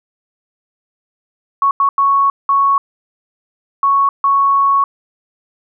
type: tone bursts at uneven times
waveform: sine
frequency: 1108.7 Hz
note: C#6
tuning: in tune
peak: -9 dBFS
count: 6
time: 1.62-1.71 / 1.8-1.89 / 1.98-2.3 / 2.49-2.78 / 3.83-4.09 / 4.24-4.84 s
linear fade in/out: 2 ms
effects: none